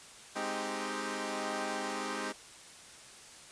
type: chord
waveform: 10% pulse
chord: Ab major seventh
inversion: none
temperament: equal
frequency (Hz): 207.7 / 261.6 / 311.1 / 392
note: Ab3 / C4 / Eb4 / G4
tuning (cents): 0 / 0 / 0 / 0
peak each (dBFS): -32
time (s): 0.35-2.33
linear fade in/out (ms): 20
effects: white hiss -52 dBFS RMS until 3.51 s + resampled to 22050 Hz